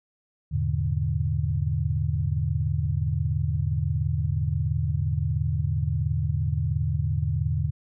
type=chord; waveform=sine; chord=E dominant seventh; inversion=none; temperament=equal with one note detuned; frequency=82.41 / 103.83 / 120.93 / 146.83 Hz; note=E2 / G#2 / B2 / D3; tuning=0 / 0 / -36 / 0 cents; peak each=-27 / -29 / -30 / -27 dBFS; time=0.51-7.71 s; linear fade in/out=20 ms; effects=none